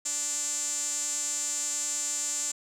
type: tone with band-pass filter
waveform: sawtooth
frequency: 293.7 Hz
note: D4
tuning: in tune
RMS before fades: -31 dBFS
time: 0.05-2.52 s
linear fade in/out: 10 ms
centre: 7300 Hz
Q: 9.1
effects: none